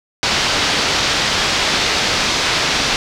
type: low-pass noise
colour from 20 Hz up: white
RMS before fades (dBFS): -17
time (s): 0.23-2.96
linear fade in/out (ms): 0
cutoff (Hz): 5200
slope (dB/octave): 24
effects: none